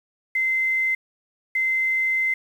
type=tone pair in turn; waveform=sine; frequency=2069 / 2069 Hz; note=C7 / C7; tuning=-20 / -20 cents; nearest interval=unison; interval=0 cents; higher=neither; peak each=-19 / -19 dBFS; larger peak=neither; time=0.35-0.95 / 1.55-2.34 s; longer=second; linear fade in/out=5 ms; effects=8-bit